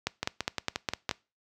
two click trains, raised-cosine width 0.2 ms, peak -12 / -10 dBFS, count 6 / 6, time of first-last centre 0.23-1.112 / 0.07-1.092 s, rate 5.67 / 4.89 Hz, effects noise-tail reverb RT60 0.3 s tail -23 dB re dry + high-pass 60 Hz 12 dB/octave

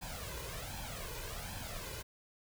pink noise with flanger, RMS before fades -43 dBFS, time 0.01-2.03 s, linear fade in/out 20 ms, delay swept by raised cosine 1.2 to 2.04 ms, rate 1.3 Hz, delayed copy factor +0.7, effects none

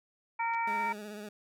harmonic tone, 460.9 Hz, A#4, 20 cents flat, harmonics 2 / 3 / 4 / 5, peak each -30 / -41 / -42 / -36 dBFS, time 0.39-0.93 s, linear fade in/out 10 ms
clicks, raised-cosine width 0.2 ms, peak -35 dBFS, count 2, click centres 0.537 / 0.547 s
20% pulse tone with vibrato, 209.3 Hz, G#3, 14 cents sharp, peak -36 dBFS, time 0.67-1.29 s, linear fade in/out 5 ms, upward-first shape sine, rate 16 Hz, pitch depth 41 cents each way
effects none

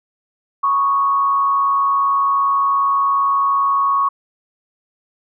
sine tone with frequency modulation, 1108.7 Hz, C#6, in tune, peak -13 dBFS, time 0.63-4.09 s, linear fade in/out 10 ms, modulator 120 Hz, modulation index 0.41, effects none

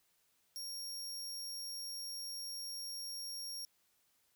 sawtooth tone, 5570 Hz, F8, 5 cents flat, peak -39 dBFS, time 0.56-3.65 s, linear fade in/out 0 ms, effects white hiss -75 dBFS RMS until 4.35 s

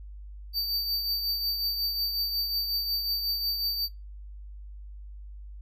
square tone with tremolo, 4617 Hz, D8, 30 cents flat, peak -25 dBFS, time 0.53-3.89 s, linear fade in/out 50 ms, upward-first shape triangle, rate 5.5 Hz, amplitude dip 50%, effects noise-tail reverb RT60 0.2 s tail -21 dB re dry + added 50 Hz sine -40 dBFS peak until 5.61 s

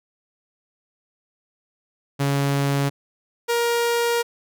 sawtooth tone pair in turn, 140.1 / 471.2 Hz, C#3 / A#4, +19 / +19 cents, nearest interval octave + major sixth, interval 2100 cents, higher second, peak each -15 dBFS, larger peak neither, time 2.19-2.9 / 3.48-4.23 s, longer second, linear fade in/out 20 ms, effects none

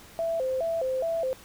sine tone with vibrato, 587.3 Hz, D5, in tune, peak -25 dBFS, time 0.19-1.33 s, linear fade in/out 0 ms, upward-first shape square, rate 2.4 Hz, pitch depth 210 cents each way, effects pink hiss -50 dBFS RMS until 1.44 s

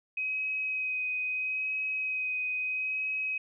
sine tone with vibrato, 2525 Hz, D#7, 25 cents sharp, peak -29 dBFS, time 0.17-3.38 s, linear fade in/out 5 ms, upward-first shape sine, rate 0.76 Hz, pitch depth 14 cents each way, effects none

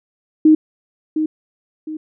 sine tone with echo, 311.1 Hz, D#4, in tune, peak -6 dBFS, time 0.45-0.55 s, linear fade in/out 5 ms, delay 710 ms, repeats 2, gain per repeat -9 dB, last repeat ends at 1.97 s, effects none

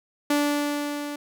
sawtooth tone with level ramp, 291.3 Hz, D4, 14 cents flat, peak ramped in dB -15 to -27 dBFS, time 0.3-1.16 s, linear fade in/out 5 ms, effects none

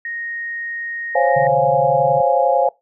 sine tone, 1864.7 Hz, A#6, in tune, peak -24 dBFS, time 0.05-1.47 s, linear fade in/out 2 ms
sine chord, Db major seventh, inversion third, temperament equal, 523.3 / 554.4 / 698.5 / 830.6 Hz, C5 / Db5 / F5 / Ab5, 0 / 0 / 0 / 0 cents, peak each -18 dBFS, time 1.15-2.69 s, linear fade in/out 5 ms
sine tone with tremolo, 143.2 Hz, D3, 43 cents flat, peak -21 dBFS, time 1.36-2.21 s, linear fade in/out 5 ms, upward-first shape triangle, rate 19 Hz, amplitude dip 85%
effects noise-tail reverb RT60 0.2 s tail -21 dB re dry

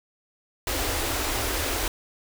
pink band-stop noise, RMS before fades -27 dBFS, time 0.67-1.88 s, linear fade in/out 2 ms, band 110 to 250 Hz, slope 96 dB/octave, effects none

